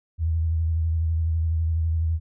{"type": "tone with vibrato", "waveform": "sine", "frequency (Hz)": 81.3, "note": "E2", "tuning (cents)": -23, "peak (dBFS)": -20, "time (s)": [0.18, 2.2], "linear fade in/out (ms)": 50, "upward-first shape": "sine", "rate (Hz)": 12, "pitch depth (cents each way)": 42, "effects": []}